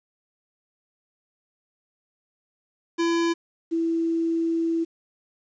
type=tone pair in turn; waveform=square / sine; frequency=336.3 / 330.5 Hz; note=E4 / E4; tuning=+35 / +5 cents; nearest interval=unison; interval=30 cents; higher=first; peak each=-21 dBFS; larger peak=neither; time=2.98-3.34 / 3.71-4.85 s; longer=second; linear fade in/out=20 ms; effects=resampled to 16000 Hz + 9-bit